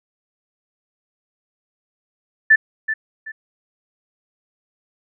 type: tone with echo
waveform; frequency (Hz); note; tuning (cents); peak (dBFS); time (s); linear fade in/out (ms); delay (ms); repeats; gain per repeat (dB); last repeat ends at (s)
sine; 1760; A6; 0; -7; 2.5-2.56; 10; 380; 2; -11; 3.32
effects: none